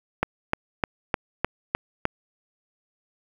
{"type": "click train", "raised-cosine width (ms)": 0.5, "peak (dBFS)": -6, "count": 7, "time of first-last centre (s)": [0.23, 2.054], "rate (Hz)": 3.29, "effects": ["7-bit"]}